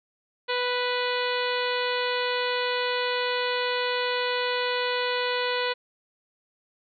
harmonic tone with a mistuned harmonic, 493.9 Hz, B4, in tune, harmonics 1 / 2 / 3 / 4 / 5 / 6 / 7 / 8 / 9, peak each -28 / -31 / -33 / -34 / -35 / -36 / -36 / -37 / -38 dBFS, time 0.48-5.74 s, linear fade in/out 20 ms, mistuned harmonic 9, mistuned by -42 cents, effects none

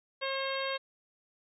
harmonic tone with a mistuned harmonic, 539 Hz, C#5, 49 cents flat, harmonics 1 / 2 / 3 / 4 / 5 / 6 / 7 / 8, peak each -35 / -38 / -40 / -41 / -42 / -43 / -43 / -44 dBFS, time 0.21-0.78 s, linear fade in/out 20 ms, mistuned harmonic 6, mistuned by -16 cents, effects none

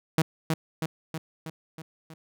sawtooth tone with echo, 159.9 Hz, D#3, 48 cents sharp, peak -15 dBFS, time 0.18-0.22 s, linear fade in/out 2 ms, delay 320 ms, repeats 6, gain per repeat -4 dB, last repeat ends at 2.14 s, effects none

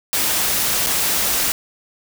white noise with dropouts, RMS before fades -19 dBFS, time 0.13-1.52 s, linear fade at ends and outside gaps 0 ms, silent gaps 0.863-0.869 s, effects none

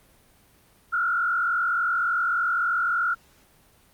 sine tone with frequency modulation, 1396.9 Hz, F6, in tune, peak -21 dBFS, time 0.92-3.15 s, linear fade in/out 20 ms, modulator 43.5 Hz, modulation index 1.4, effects pink hiss -58 dBFS RMS until 3.93 s + Opus 32 kbps

